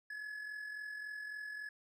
triangle tone with amplitude modulation, 1700 Hz, G#6, 40 cents sharp, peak -38 dBFS, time 0.1-1.69 s, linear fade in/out 5 ms, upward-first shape sine, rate 43.6 Hz, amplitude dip 50%, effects none

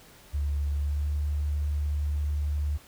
sine tone with pitch glide, 72 to 73.56 Hz, D2 to D2, -34 to +3 cents, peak -25 dBFS, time 0.33-2.78 s, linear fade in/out 20 ms, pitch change +37 cents, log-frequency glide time 0.77-1.08 s, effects pink hiss -53 dBFS RMS until 2.87 s

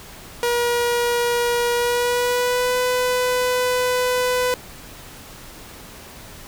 sawtooth tone with pitch glide, 478.6 to 499.8 Hz, A#4 to B4, +46 to +21 cents, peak -14 dBFS, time 0.43-4.54 s, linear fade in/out 0 ms, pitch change +75 cents, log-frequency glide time 1.73-2.77 s, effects pink hiss -40 dBFS RMS until 6.47 s

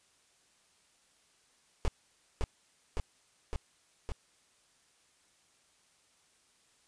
brown noise with echo, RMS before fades -27 dBFS, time 1.85-1.88 s, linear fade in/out 0 ms, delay 560 ms, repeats 4, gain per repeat -2 dB, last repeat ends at 4.12 s, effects white hiss -68 dBFS RMS until 6.87 s + resampled to 22050 Hz

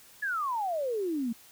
sine exponential sweep, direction down, 1742 to 220 Hz, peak -28 dBFS, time 0.22-1.33 s, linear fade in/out 10 ms, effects white hiss -55 dBFS RMS until 1.51 s

